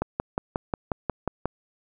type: click train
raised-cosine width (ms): 1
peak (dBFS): -11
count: 9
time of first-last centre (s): 0.02-1.456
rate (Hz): 5.57
effects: none